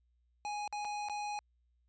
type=tone with dropouts; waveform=square; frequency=830.6 Hz; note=G#5; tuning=in tune; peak=-37 dBFS; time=0.45-1.39 s; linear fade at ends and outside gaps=0 ms; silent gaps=0.677-0.726 / 0.847-0.851 / 1.086-1.097 s; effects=added 60 Hz sine -70 dBFS peak until 1.88 s + resampled to 16000 Hz